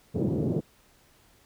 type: band-pass noise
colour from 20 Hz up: pink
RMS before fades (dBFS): -27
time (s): 0.14-0.61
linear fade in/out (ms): 20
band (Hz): 110 to 440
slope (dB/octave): 24
effects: pink hiss -61 dBFS RMS until 1.45 s